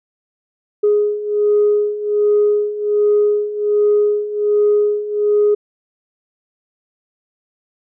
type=beating tone pair; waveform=sine; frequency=415.3 / 416.6 Hz; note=G#4 / G#4; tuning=0 / +5 cents; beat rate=1.3 Hz; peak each=-17 / -13 dBFS; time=0.83-5.55 s; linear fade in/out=10 ms; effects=tanh soft clip ceiling -6 dBFS